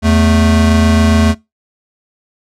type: tone pair together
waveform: square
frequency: 82.41 / 220 Hz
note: E2 / A3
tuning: 0 / 0 cents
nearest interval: octave + perfect fourth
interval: 1700 cents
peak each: -11 dBFS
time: 0.02-1.35 s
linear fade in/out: 50 ms
effects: noise-tail reverb RT60 0.2 s tail -22 dB re dry + low-pass 9000 Hz 12 dB/octave